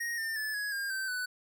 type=tone with pitch steps; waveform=square; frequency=1871 / 1802.1 / 1735.7 / 1671.7 / 1610.1 / 1550.8 / 1493.6 Hz; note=A#6 / A6 / A6 / G#6 / G6 / G6 / F#6; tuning=+6 / +41 / -24 / +11 / +46 / -19 / +16 cents; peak=-33 dBFS; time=0-1.26 s; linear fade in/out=10 ms; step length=180 ms; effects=none